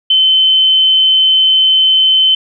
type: tone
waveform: sine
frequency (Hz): 3066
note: G7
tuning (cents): -39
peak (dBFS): -6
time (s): 0.1-2.35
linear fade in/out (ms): 5
effects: none